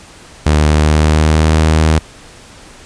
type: tone with pitch glide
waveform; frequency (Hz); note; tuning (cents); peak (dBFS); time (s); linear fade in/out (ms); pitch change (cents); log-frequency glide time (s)
sawtooth; 75.8 to 78.7; D#2 to D#2; -45 to +20; -4; 0.46-1.99; 5; +65; 0.66-1.58
effects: pink hiss -38 dBFS RMS until 2.85 s + resampled to 22050 Hz